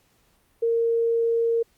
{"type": "tone", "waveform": "sine", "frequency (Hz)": 461.7, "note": "A#4", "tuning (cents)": -17, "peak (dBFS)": -19, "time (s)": [0.62, 1.63], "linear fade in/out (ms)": 10, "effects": ["pink hiss -64 dBFS RMS until 1.77 s", "Opus 48 kbps"]}